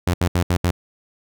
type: tone bursts at uneven times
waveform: sawtooth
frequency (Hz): 88.3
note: F2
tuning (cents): +20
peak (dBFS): -12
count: 5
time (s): 0.07-0.14 / 0.21-0.28 / 0.35-0.43 / 0.5-0.57 / 0.64-0.71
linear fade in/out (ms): 5
effects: none